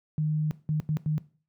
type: tone bursts at uneven times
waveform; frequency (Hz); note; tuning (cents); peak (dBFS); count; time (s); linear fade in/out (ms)
sine; 153.5; D#3; -23; -23; 4; 0.18-0.51 / 0.69-0.8 / 0.89-0.97 / 1.06-1.18; 0
effects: noise-tail reverb RT60 0.4 s tail -18 dB re dry + high-pass 80 Hz 12 dB/octave